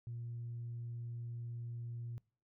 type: tone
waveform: sine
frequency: 118.2 Hz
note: A#2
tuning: 24 cents sharp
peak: -40 dBFS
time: 0.07-2.18 s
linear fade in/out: 0 ms
effects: noise-tail reverb RT60 0.4 s tail -24 dB re dry + tanh soft clip ceiling -37 dBFS